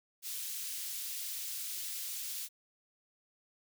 white high-pass noise, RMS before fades -40 dBFS, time 0.22-2.49 s, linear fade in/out 50 ms, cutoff 3100 Hz, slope 12 dB/octave, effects none

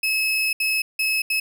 35% pulse tone bursts at uneven times, 2584 Hz, E7, 35 cents flat, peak -18 dBFS, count 4, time 0.03-0.53 / 0.6-0.82 / 0.99-1.22 / 1.3-1.4 s, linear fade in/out 5 ms, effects none

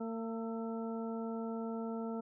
harmonic tone with a mistuned harmonic, 226.9 Hz, A#3, 47 cents flat, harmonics 1 / 2 / 3 / 4 / 6, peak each -38 / -42 / -47 / -50 / -51 dBFS, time 0-2.21 s, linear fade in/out 10 ms, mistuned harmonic 6, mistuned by -41 cents, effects none

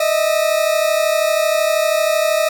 40% pulse tone pair together, 613.2 / 646 Hz, D#5 / E5, -25 / -35 cents, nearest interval minor second, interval 90 cents, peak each -16 dBFS, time 0-2.49 s, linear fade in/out 5 ms, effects none

